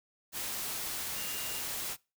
sine tone in noise, 2809 Hz, F7, 9 cents sharp, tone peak -44 dBFS, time 1.14-1.63 s, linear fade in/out 50 ms, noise white, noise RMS -37 dBFS, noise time 0.32-1.97 s, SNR -10 dB, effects noise-tail reverb RT60 0.3 s tail -24 dB re dry

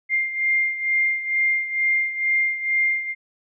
sine beating tone pair, 2107 / 2109.2 Hz, C7 / C7, +12 / +13 cents, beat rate 2.2 Hz, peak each -20 / -25 dBFS, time 0.09-3.15 s, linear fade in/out 50 ms, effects none

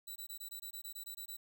5% pulse tone bursts, 3951 Hz, B7, in tune, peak -36 dBFS, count 12, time 0.07-1.369 s, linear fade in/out 10 ms, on 89 ms, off 21 ms, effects 13-bit

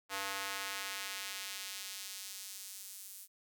square tone with high-pass filter sweep, 98 Hz, G2, in tune, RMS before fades -43 dBFS, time 0.09-3.28 s, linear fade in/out 50 ms, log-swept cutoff 990 to 10000 Hz, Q 0.75, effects none

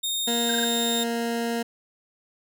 sawtooth tone, 3685 Hz, A#7, 21 cents flat, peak -22 dBFS, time 0.03-1.04 s, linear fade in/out 10 ms
20% pulse tone with pitch glide, 235.1 to 233.2 Hz, A#3 to A#3, +15 to +1 cents, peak -20 dBFS, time 0.27-1.63 s, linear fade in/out 10 ms, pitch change -14 cents, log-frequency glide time 0.4-0.9 s
triangle tone bursts, 1600 Hz, G6, 35 cents sharp, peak -24 dBFS, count 4, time 0.49-0.646 s, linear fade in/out 5 ms, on 21 ms, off 24 ms
effects none

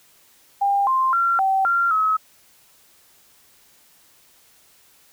sine tone with pitch steps, 800 / 1049 / 1371 / 771 / 1381 / 1283 Hz, G5 / C6 / F6 / G5 / F6 / E6, +35 / +4 / -32 / -29 / -20 / -47 cents, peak -16 dBFS, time 0.61-2.17 s, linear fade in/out 10 ms, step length 260 ms, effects white hiss -55 dBFS RMS until 5.12 s

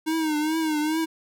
square tone with vibrato, 311.5 Hz, D#4, 2 cents sharp, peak -23 dBFS, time 0.06-1.06 s, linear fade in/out 20 ms, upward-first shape triangle, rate 2.4 Hz, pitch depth 82 cents each way, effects none

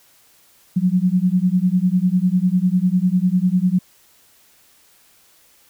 sine beating tone pair, 177.6 / 187.6 Hz, F3 / F#3, +29 / +24 cents, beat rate 10 Hz, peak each -17 / -17 dBFS, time 0.76-3.79 s, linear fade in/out 10 ms, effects white hiss -54 dBFS RMS until 5.69 s

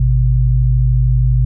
sine tone pair together, 53.5 / 126.4 Hz, A1 / B2, -48 / +41 cents, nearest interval octave + minor third, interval 1489 cents, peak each -12 dBFS, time 0-1.45 s, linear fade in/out 5 ms, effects none

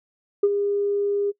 sine tone with ADSR envelope, 405.2 Hz, G#4, 43 cents flat, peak -11 dBFS, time 0.43-1.32 s, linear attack 6 ms, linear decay 44 ms, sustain -9 dB, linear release 25 ms, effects noise-tail reverb RT60 0.1 s tail -22 dB re dry + tanh soft clip ceiling -10 dBFS

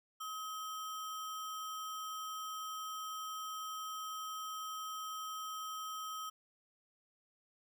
sine tone with sample-and-hold, 1272 Hz, D#6, 38 cents sharp, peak -40 dBFS, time 0.2-6.3 s, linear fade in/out 10 ms, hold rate 4410 Hz, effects none

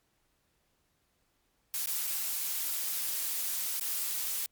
blue noise with dropouts, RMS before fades -33 dBFS, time 1.74-4.46 s, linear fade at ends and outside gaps 0 ms, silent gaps 1.859-1.872 / 2.07-2.074 / 3.797-3.811 s, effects pink hiss -74 dBFS RMS until 4.51 s + MP3 96 kbps

